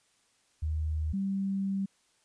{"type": "tone pair in turn", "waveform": "sine", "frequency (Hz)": [77.78, 194.98], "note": ["D#2", "G3"], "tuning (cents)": [0, -9], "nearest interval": "octave + major third", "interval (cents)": 1591, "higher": "second", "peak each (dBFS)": [-28, -28], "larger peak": "neither", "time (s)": [[0.62, 1.13], [1.13, 1.86]], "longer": "second", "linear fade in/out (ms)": 10, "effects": ["white hiss -69 dBFS RMS until 2.24 s", "resampled to 22050 Hz"]}